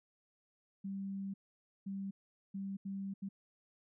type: tone bursts at uneven times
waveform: sine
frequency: 195.6 Hz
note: G3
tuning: 4 cents flat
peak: -38 dBFS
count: 5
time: 0.84-1.34 / 1.86-2.11 / 2.54-2.77 / 2.85-3.14 / 3.22-3.29 s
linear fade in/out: 10 ms
effects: none